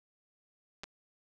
clicks, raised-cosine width 0.2 ms, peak -24 / -26 dBFS, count 2, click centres 0.835 / 0.84 s, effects none

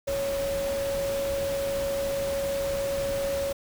sine tone in noise, 554.4 Hz, C#5, in tune, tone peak -26 dBFS, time 0.07-3.53 s, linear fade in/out 10 ms, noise pink, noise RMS -36 dBFS, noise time 0.07-3.53 s, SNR +7 dB, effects none

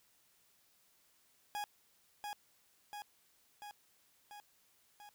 40% pulse tone with echo, 828 Hz, G#5, 5 cents flat, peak -37 dBFS, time 1.55-1.64 s, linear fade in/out 0 ms, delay 690 ms, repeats 5, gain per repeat -3 dB, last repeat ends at 5.09 s, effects white hiss -71 dBFS RMS until 5.14 s

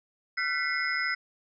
sine tone cluster, 1361 / 1504 / 1984 / 2137 / 5090 Hz, F6 / F#6 / B6 / C7 / D#8, -45 / +28 / +7 / +36 / +39 cents, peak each -35 / -33 / -30 / -34 / -36 dBFS, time 0.37-1.15 s, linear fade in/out 10 ms, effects none

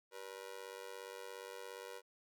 sawtooth tone with amplitude modulation, 481.3 Hz, B4, 45 cents flat, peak -39 dBFS, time 0.11-2.02 s, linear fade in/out 50 ms, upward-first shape sine, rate 97.2 Hz, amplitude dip 100%, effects none

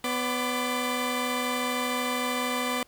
20% pulse tone cluster, 249.1 / 571 / 1003 / 1186 Hz, B3 / D5 / B5 / D6, +15 / -49 / +26 / +17 cents, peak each -25 / -32 / -28 / -27 dBFS, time 0.04-2.83 s, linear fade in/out 2 ms, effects pink hiss -60 dBFS RMS until 2.87 s

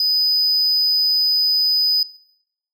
triangle tone, 4991 Hz, D#8, 5 cents sharp, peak -14 dBFS, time 0-2.03 s, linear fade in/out 2 ms, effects noise-tail reverb RT60 0.8 s tail -21 dB re dry

